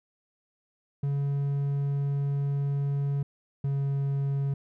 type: tone pair in turn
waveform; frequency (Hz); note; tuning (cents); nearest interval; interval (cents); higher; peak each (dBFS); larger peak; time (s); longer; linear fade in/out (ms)
triangle; 140.8 / 139.02; C#3 / C#3; +27 / +5; unison; 22; first; -23; neither; 1.03-3.23 / 3.64-4.54; first; 5
effects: none